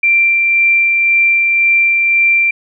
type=tone with tremolo; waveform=sine; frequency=2360 Hz; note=D7; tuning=8 cents sharp; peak=-7 dBFS; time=0.03-2.51 s; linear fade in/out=5 ms; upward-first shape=sine; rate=1.9 Hz; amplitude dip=25%; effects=none